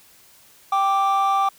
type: tone pair together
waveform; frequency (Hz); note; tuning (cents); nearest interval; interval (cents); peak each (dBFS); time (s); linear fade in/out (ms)
triangle; 784 / 1174.7; G5 / D6; 0 / 0; perfect fifth; 700; -17; 0.72-1.49; 5
effects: tanh soft clip ceiling -9 dBFS + white hiss -52 dBFS RMS until 1.58 s